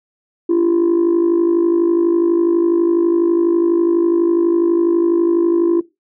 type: tone with amplitude modulation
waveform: sine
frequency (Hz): 340.1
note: F4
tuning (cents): -46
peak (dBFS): -6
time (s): 0.49-5.81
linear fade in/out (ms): 10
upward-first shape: sine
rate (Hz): 52.1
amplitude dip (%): 75
effects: noise-tail reverb RT60 0.2 s tail -18 dB re dry + tanh soft clip ceiling -8 dBFS